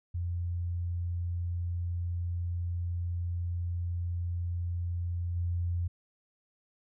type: tone with level steps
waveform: sine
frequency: 87 Hz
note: F2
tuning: 6 cents flat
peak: -30 / -28 dBFS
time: 0.14-5.88 s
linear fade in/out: 10 ms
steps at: 5.35 s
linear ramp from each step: 20 ms
effects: none